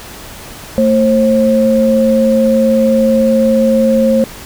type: tone pair together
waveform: sine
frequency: 224.3 / 534 Hz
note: A3 / C5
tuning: +34 / +35 cents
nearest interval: octave + minor third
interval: 1501 cents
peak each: -10 dBFS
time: 0.78-4.24 s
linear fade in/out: 0 ms
effects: pink hiss -31 dBFS RMS until 4.45 s